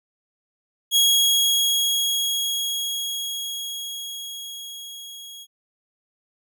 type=tone with level ramp; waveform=sawtooth; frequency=3309 Hz; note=G#7; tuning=7 cents flat; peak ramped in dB=-11 to -35 dBFS; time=0.91-5.47 s; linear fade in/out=50 ms; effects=none